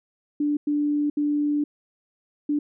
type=tone bursts at uneven times; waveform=sine; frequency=293.7 Hz; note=D4; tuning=in tune; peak=-20 dBFS; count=4; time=0.4-0.57 / 0.67-1.1 / 1.17-1.64 / 2.49-2.59 s; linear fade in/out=5 ms; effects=none